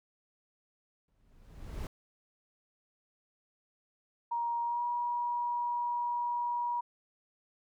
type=noise with exponential growth; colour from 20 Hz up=brown; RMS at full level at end=-34 dBFS; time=1.08-1.87 s; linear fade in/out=2 ms; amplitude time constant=170 ms
type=tone with pitch glide; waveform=sine; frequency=942 to 960.1 Hz; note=A#5 to B5; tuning=+18 to -49 cents; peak=-30 dBFS; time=4.31-6.81 s; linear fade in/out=10 ms; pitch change=+33 cents; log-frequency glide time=4.63-4.83 s
effects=none

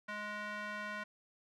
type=tone with band-pass filter; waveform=square; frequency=209 Hz; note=G#3; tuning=11 cents sharp; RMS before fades=-42 dBFS; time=0.08-1.04 s; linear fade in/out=10 ms; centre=1600 Hz; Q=2; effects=none

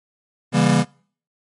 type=chord; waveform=square; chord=C# diminished seventh; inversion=none; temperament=just; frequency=138.59 / 166.31 / 199.57 / 239.5 Hz; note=C#3 / E3 / G3 / Bb3; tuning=0 / +16 / +31 / +47 cents; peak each=-20 dBFS; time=0.52-0.85 s; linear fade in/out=50 ms; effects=noise-tail reverb RT60 0.5 s tail -26 dB re dry + MP3 48 kbps

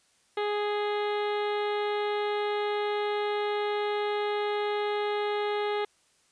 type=harmonic tone; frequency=415.3 Hz; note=G#4; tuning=in tune; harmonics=1 / 2 / 3 / 4 / 5 / 6 / 7 / 8 / 9 / 10; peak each=-28 / -33 / -38 / -42 / -40 / -48 / -47 / -45 / -46 / -51 dBFS; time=0.37-5.85 s; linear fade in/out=5 ms; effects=white hiss -66 dBFS RMS until 6.31 s + resampled to 22050 Hz

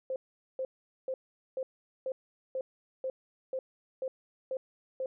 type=tone bursts; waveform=sine; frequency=523.3 Hz; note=C5; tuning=in tune; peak=-31 dBFS; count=11; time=0.1-5.06 s; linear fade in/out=2 ms; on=60 ms; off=430 ms; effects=none

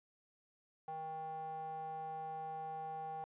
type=tone with band-pass filter; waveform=square; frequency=158.4 Hz; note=D#3; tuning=31 cents sharp; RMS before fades=-44 dBFS; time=0.88-3.24 s; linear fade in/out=0 ms; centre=750 Hz; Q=9.2; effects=resampled to 8000 Hz

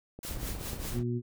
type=click train; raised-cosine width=2 ms; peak=-30 dBFS; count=12; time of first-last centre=0.19-0.853 s; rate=16.6 Hz
type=noise with tremolo; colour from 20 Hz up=white; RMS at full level=-39 dBFS; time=0.23-0.99 s; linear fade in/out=2 ms; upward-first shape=triangle; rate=5 Hz; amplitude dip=85%
type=noise; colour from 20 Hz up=brown; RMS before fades=-38 dBFS; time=0.27-1.04 s; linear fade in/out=50 ms
type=harmonic tone; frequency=120.4 Hz; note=B2; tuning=44 cents flat; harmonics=1 / 2 / 3; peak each=-31 / -34 / -36 dBFS; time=0.92-1.22 s; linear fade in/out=50 ms
effects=none

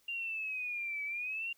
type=exponential two-way sweep; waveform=sine; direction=down then up; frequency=2794 to 2279 to 2794 Hz; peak=-35 dBFS; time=0.08-1.53 s; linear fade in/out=5 ms; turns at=1.04 s; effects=white hiss -70 dBFS RMS until 1.57 s

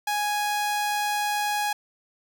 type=tone; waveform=sawtooth; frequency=830.6 Hz; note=G#5; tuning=in tune; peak=-20 dBFS; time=0.07-1.73 s; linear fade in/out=5 ms; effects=none

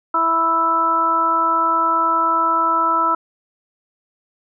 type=harmonic tone; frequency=329.6 Hz; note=E4; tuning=in tune; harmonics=1 / 2 / 3 / 4; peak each=-28 / -27 / -19 / -16 dBFS; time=0.14-3.15 s; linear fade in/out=5 ms; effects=none

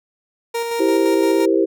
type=tone with tremolo; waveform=30% pulse; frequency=466.2 Hz; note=A#4; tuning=in tune; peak=-17 dBFS; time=0.54-1.46 s; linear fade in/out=10 ms; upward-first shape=square; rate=5.8 Hz; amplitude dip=30%
type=chord; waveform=sine; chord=C dominant seventh; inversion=first; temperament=equal; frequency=329.6 / 392 / 466.2 / 523.3 Hz; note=E4 / G4 / Bb4 / C5; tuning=0 / 0 / 0 / 0 cents; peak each=-17 / -17 / -21 / -22 dBFS; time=0.79-1.66 s; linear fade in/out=20 ms
effects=none

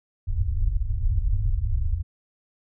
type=low-pass noise; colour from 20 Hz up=pink; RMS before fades=-23 dBFS; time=0.27-2.03 s; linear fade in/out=20 ms; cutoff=110 Hz; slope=96 dB/octave; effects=none

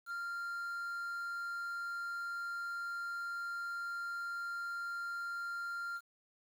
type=tone with quantisation; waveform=triangle; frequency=1391 Hz; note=F6; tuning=7 cents flat; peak=-36 dBFS; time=0.06-6.01 s; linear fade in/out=50 ms; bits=10; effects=none

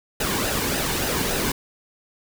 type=noise with flanger; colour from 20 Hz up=pink; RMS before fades=-24 dBFS; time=0.2-1.52 s; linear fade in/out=5 ms; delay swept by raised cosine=0.89 to 1.57 ms; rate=3.5 Hz; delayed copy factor=-0.5; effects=none

